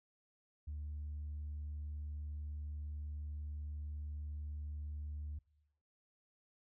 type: tone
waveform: sine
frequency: 74.5 Hz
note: D2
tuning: 25 cents sharp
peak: -39 dBFS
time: 0.67-5.39 s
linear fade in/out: 10 ms
effects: noise-tail reverb RT60 1.0 s tail -25 dB re dry + tanh soft clip ceiling -38 dBFS